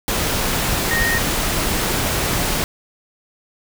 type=tone in noise; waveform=sine; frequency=1858 Hz; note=A#6; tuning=6 cents flat; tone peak=-18 dBFS; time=0.91-1.18 s; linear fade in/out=0 ms; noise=pink; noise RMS=-20 dBFS; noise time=0.08-2.64 s; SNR=-1 dB; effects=none